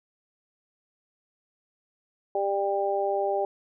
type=harmonic tone; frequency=198.4 Hz; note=G3; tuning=21 cents sharp; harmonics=2 / 3 / 4; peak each=-28 / -28 / -28 dBFS; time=2.35-3.45 s; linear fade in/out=2 ms; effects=none